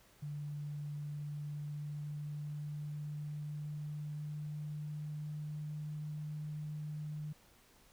sine tone with pitch glide, 146.83 to 151.22 Hz, D3 to D#3, 0 to -49 cents, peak -39 dBFS, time 0.22-7.33 s, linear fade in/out 10 ms, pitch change +51 cents, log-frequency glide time 0.91-6.06 s, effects pink hiss -65 dBFS RMS until 7.92 s

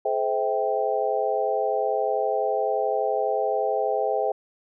sine tone cluster, 426.4 / 518 / 650 / 783 Hz, G#4 / C5 / E5 / G5, +46 / -17 / -24 / -2 cents, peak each -27 dBFS, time 0.05-4.32 s, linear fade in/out 5 ms, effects none

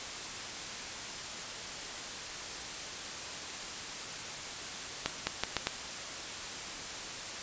accelerating click train, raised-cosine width 0.2 ms, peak -11 dBFS, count 5, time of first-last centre 5.06-5.67 s, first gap 210 ms, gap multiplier 0.79, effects white hiss -40 dBFS RMS until 7.42 s + resampled to 16000 Hz

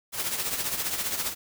white noise with tremolo, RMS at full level -27 dBFS, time 0.12-1.35 s, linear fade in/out 50 ms, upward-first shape triangle, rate 15 Hz, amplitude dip 65%, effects none

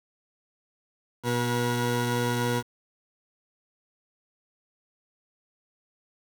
20% pulse tone pair together, 121.19 / 481.4 Hz, B2 / B4, -32 / -44 cents, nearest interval 2 octaves, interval 2388 cents, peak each -21 / -24 dBFS, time 1.23-2.63 s, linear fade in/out 50 ms, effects 8-bit

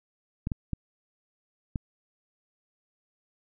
clicks, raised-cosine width 5 ms, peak -17 dBFS, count 4, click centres 0.471 / 0.518 / 0.733 / 1.758 s, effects none

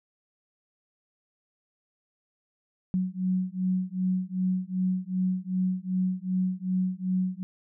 sine beating tone pair, 183.7 / 186.3 Hz, F#3 / F#3, -12 / +12 cents, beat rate 2.6 Hz, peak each -28 dBFS, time 2.94-7.43 s, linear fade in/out 0 ms, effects none

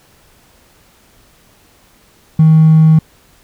triangle tone with hard clipping, 158.3 Hz, D#3, 30 cents sharp, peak -4 dBFS, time 2.39-2.99 s, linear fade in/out 5 ms, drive 3 dB, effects pink hiss -49 dBFS RMS until 3.43 s

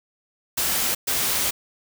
white noise bursts at uneven times, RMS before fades -23 dBFS, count 2, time 0.57-0.95 / 1.07-1.51 s, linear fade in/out 10 ms, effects none

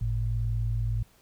sine tone pair together, 50.08 / 111.4 Hz, G1 / A2, +38 / +22 cents, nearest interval octave + major second, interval 1384 cents, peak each -29 / -27 dBFS, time 0.01-1.03 s, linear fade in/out 5 ms, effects pink hiss -61 dBFS RMS until 1.21 s

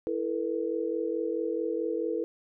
sine chord, E suspended fourth, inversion none, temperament equal with one note detuned, 329.6 / 440 / 484.6 Hz, E4 / A4 / B4, 0 / 0 / -33 cents, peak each -32 dBFS, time 0.07-2.24 s, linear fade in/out 0 ms, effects none

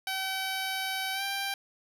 10% pulse tone with pitch glide, 765 to 788.8 Hz, G5 to G5, -42 to +11 cents, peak -22 dBFS, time 0.07-1.54 s, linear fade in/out 2 ms, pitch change +53 cents, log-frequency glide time 1.13-1.23 s, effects none

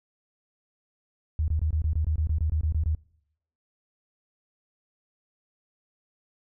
sine tone bursts, 77.78 Hz, D#2, in tune, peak -22 dBFS, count 14, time 1.39-2.949 s, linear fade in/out 0 ms, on 90 ms, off 23 ms, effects noise-tail reverb RT60 0.7 s tail -23 dB re dry

